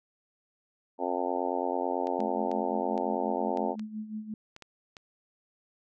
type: harmonic tone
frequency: 89.1 Hz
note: F2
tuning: 35 cents sharp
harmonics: 3 / 4 / 5 / 6 / 7 / 8 / 9 / 10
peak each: -36 / -36 / -36 / -36 / -36 / -36 / -36 / -36 dBFS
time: 0.98-3.76 s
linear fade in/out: 50 ms
type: clicks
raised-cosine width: 0.2 ms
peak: -28 dBFS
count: 9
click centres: 2.071 / 2.204 / 2.515 / 2.978 / 3.573 / 3.795 / 4.564 / 4.623 / 4.968 s
type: tone with tremolo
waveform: sine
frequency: 215.3 Hz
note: A3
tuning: 37 cents flat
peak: -32 dBFS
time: 2.19-4.34 s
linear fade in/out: 2 ms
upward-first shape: sine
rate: 5.7 Hz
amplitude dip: 70%
effects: none